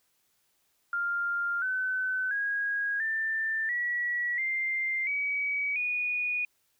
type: tone with pitch steps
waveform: sine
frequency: 1398 / 1515.7 / 1643.4 / 1781.8 / 1931.9 / 2095 / 2271 / 2462 Hz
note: F6 / F#6 / G#6 / A6 / B6 / C7 / C#7 / D#7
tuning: +1 / +41 / -19 / +21 / -39 / +2 / +41 / -19 cents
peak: -27 dBFS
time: 0.93-6.45 s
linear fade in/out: 2 ms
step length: 690 ms
effects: white hiss -72 dBFS RMS until 6.79 s